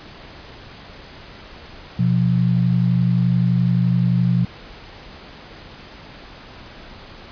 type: tone pair together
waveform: sine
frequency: 124.66 / 176.3 Hz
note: B2 / F3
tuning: +17 / +17 cents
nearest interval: tritone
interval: 600 cents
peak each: -17 dBFS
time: 1.99-4.45 s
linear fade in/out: 5 ms
effects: pink hiss -40 dBFS RMS until 7.31 s + resampled to 11025 Hz